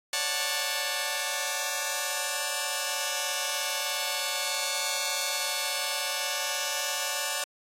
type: chord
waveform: 5% pulse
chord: D major seventh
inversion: third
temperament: just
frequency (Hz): 550.6 / 587.3 / 734.2 / 881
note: C#5 / D5 / F#5 / A5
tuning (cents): -12 / 0 / -14 / +2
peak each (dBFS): -23 / -23 / -23 / -21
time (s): 0.13-7.44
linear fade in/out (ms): 2
effects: AAC 48 kbps